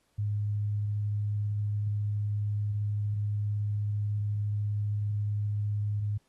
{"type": "tone", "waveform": "sine", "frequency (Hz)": 103.83, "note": "G#2", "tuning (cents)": 0, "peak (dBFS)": -27, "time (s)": [0.18, 6.18], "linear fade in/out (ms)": 10, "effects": ["pink hiss -72 dBFS RMS until 6.28 s", "AAC 32 kbps"]}